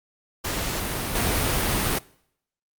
pink noise with level steps, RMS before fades -28 / -23 dBFS, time 0.44-1.99 s, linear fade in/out 10 ms, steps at 1.15 s, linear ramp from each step 5 ms, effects noise-tail reverb RT60 0.7 s tail -23 dB re dry + Opus 48 kbps

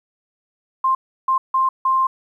sine tone bursts at uneven times, 1053 Hz, C6, 11 cents sharp, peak -14 dBFS, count 4, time 0.84-0.95 / 1.28-1.38 / 1.54-1.69 / 1.85-2.07 s, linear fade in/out 5 ms, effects 9-bit

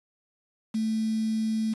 sine tone with quantisation, 220 Hz, A3, in tune, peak -24 dBFS, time 0.74-1.74 s, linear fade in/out 10 ms, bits 7, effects resampled to 24000 Hz

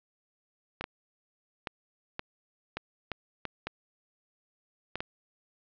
clicks, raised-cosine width 0.3 ms, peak -17 dBFS, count 10, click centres 0.81 / 0.841 / 1.672 / 2.194 / 2.77 / 3.117 / 3.453 / 3.67 / 4.956 / 5.005 s, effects low-pass 4000 Hz 12 dB/octave

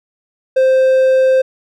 triangle tone with hard clipping, 523 Hz, C5, 1 cent flat, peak -9 dBFS, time 0.56-1.42 s, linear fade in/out 10 ms, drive 6 dB, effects none

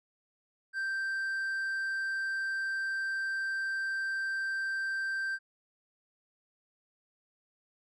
triangle tone, 1568 Hz, G6, in tune, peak -29 dBFS, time 0.73-5.39 s, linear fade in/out 50 ms, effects resampled to 24000 Hz

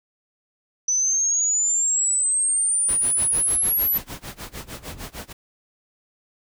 sine exponential sweep, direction up, 5970 to 12000 Hz, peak -18 dBFS, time 0.88-3.98 s, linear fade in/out 5 ms
pink noise with tremolo, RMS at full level -33 dBFS, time 2.88-5.33 s, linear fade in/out 10 ms, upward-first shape sine, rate 6.6 Hz, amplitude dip 95%
brown noise with exponential growth, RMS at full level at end -38 dBFS, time 3.46-5.03 s, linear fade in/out 2 ms, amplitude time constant 340 ms
effects none

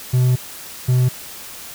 triangle tone bursts at uneven times, 126.2 Hz, B2, 38 cents sharp, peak -10 dBFS, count 2, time 0.13-0.36 / 0.88-1.09 s, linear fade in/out 10 ms, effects white hiss -35 dBFS RMS until 1.74 s

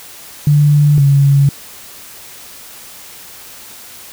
sine tone pair in turn, 146.83 / 139.9 Hz, D3 / C#3, 0 / +16 cents, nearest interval minor second, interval 84 cents, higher first, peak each -6 dBFS, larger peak neither, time 0.47-0.98 / 0.98-1.49 s, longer neither, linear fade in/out 2 ms, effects white hiss -35 dBFS RMS until 4.12 s

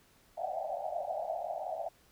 pink band-pass noise, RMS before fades -37 dBFS, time 0.37-1.89 s, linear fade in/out 10 ms, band 590 to 790 Hz, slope 96 dB/octave, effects pink hiss -65 dBFS RMS until 2.11 s

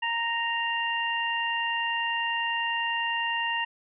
harmonic tone, 930 Hz, A#5, 4 cents flat, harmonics 1 / 2 / 3, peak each -30 / -30 / -30 dBFS, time 0.02-3.65 s, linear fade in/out 10 ms, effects none

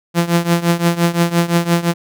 sawtooth tone with tremolo, 170.8 Hz, F3, 38 cents flat, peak -5 dBFS, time 0.14-1.94 s, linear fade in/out 50 ms, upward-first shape triangle, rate 5.8 Hz, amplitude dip 90%, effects none

